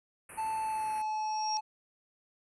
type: band-stop noise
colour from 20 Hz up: white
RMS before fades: -44 dBFS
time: 0.29-1.02 s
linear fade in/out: 5 ms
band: 2700 to 8800 Hz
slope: 96 dB/octave
type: tone with pitch glide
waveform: triangle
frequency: 880 to 861.9 Hz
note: A5 to A5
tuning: 0 to -36 cents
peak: -29 dBFS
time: 0.37-1.61 s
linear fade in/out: 20 ms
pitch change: -36 cents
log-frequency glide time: 0.55-0.98 s
type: tone with exponential growth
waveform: sine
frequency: 5588 Hz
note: F8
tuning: in tune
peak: -31 dBFS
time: 0.78-1.57 s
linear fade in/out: 0 ms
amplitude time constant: 170 ms
effects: resampled to 24000 Hz